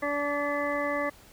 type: harmonic tone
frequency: 288.7 Hz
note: D4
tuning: 30 cents flat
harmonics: 1 / 2 / 3 / 4 / 6 / 7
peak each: -34 / -30 / -39 / -33 / -36 / -35 dBFS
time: 0.02-1.1 s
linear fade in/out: 10 ms
effects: pink hiss -54 dBFS RMS until 1.32 s